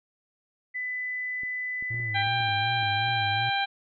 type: tone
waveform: sine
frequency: 2000 Hz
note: B6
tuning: 21 cents sharp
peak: -29 dBFS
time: 0.74-2.23 s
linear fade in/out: 20 ms
type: clicks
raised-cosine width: 3 ms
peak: -35 dBFS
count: 9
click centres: 1.434 / 1.825 / 1.945 / 1.999 / 2.27 / 2.405 / 2.488 / 2.829 / 3.084 s
type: tone with vibrato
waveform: triangle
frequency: 111.8 Hz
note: A2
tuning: 28 cents sharp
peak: -30 dBFS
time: 1.9-3.5 s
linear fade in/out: 10 ms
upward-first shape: sine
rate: 2.7 Hz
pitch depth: 120 cents each way
type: harmonic tone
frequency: 793 Hz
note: G5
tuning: 20 cents sharp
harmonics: 1 / 2 / 3 / 4 / 5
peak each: -27 / -30 / -32 / -33 / -34 dBFS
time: 2.14-3.66 s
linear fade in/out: 20 ms
effects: none